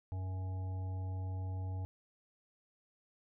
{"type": "harmonic tone with a mistuned harmonic", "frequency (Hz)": 93.9, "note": "F#2", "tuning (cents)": 26, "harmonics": [1, 3, 5, 7, 9], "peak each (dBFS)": [-36, -54, -58, -58, -55], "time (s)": [0.12, 1.85], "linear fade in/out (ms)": 0, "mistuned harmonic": 9, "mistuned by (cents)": -25, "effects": []}